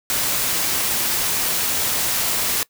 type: noise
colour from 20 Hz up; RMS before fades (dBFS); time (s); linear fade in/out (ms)
white; -21; 0.1-2.63; 0
effects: noise-tail reverb RT60 0.1 s tail -21 dB re dry